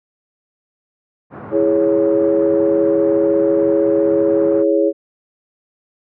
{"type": "band-pass noise", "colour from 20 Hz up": "pink", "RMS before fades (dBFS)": -33, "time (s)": [1.3, 4.65], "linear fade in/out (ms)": 50, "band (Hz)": [110, 1400], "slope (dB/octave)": 24}
{"type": "chord", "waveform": "sine", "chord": "C# minor", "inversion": "first", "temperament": "equal", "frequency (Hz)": [329.6, 415.3, 554.4], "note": ["E4", "G#4", "C#5"], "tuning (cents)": [0, 0, 0], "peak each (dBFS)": -16, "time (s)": [1.51, 4.93], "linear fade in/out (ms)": 50}
{"effects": []}